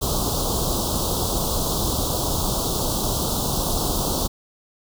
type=band-stop noise; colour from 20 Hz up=pink; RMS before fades=-23 dBFS; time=0.01-4.28 s; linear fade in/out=20 ms; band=1200 to 3400 Hz; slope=48 dB/octave; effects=none